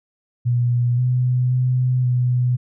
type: tone with pitch steps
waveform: sine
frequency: 121.3 / 125.5 / 126.8 / 124.3 Hz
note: B2 / B2 / B2 / B2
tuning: -31 / +28 / +46 / +12 cents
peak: -15 dBFS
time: 0.45-2.57 s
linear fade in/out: 20 ms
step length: 530 ms
effects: none